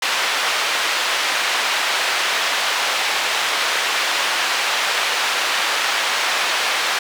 white band-pass noise, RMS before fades -20 dBFS, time 0.02-6.99 s, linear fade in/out 5 ms, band 660 to 3300 Hz, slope 12 dB/octave, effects none

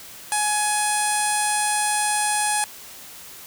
sawtooth tone with low-pass filter, 840 Hz, G#5, 19 cents sharp, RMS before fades -22 dBFS, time 0.32-2.64 s, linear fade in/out 0 ms, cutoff 9200 Hz, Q 7.8, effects white hiss -41 dBFS RMS until 3.46 s

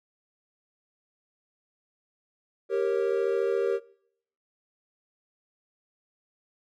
triangle chord, G diminished, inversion none, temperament equal with one note detuned, 392 / 466.2 / 547.4 Hz, G4 / Bb4 / Db5, 0 / 0 / -22 cents, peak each -25 / -25 / -29 dBFS, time 2.69-3.8 s, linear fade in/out 50 ms, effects noise-tail reverb RT60 0.7 s tail -22 dB re dry

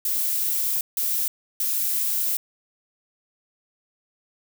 violet noise bursts at uneven times, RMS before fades -24 dBFS, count 3, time 0.05-0.81 / 0.97-1.28 / 1.6-2.37 s, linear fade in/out 2 ms, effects none

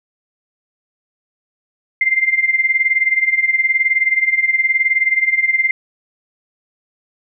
sine tone with tremolo, 2093 Hz, C7, in tune, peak -9 dBFS, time 2.01-5.71 s, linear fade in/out 2 ms, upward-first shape sine, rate 19 Hz, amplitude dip 80%, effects none

